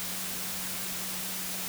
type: tone in noise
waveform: sine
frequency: 185 Hz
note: F#3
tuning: in tune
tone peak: -45 dBFS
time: 0-1.68 s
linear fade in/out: 0 ms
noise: white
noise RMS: -35 dBFS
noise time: 0-1.68 s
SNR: -13 dB
effects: none